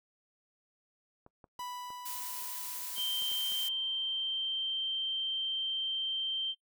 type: clicks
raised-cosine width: 1 ms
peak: -39 dBFS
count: 8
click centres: 1.264 / 1.442 / 1.592 / 1.904 / 2.982 / 3.223 / 3.317 / 3.521 s
type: tone with exponential decay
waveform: 45% pulse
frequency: 987.8 Hz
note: B5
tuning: in tune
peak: -38 dBFS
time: 1.59-4.77 s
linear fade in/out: 5 ms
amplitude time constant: 690 ms
type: noise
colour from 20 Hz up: blue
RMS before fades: -40 dBFS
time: 2.05-3.69 s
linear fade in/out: 10 ms
type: tone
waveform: sine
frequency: 3136 Hz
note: G7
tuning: in tune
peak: -31 dBFS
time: 2.95-6.55 s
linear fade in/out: 50 ms
effects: noise-tail reverb RT60 0.1 s tail -22 dB re dry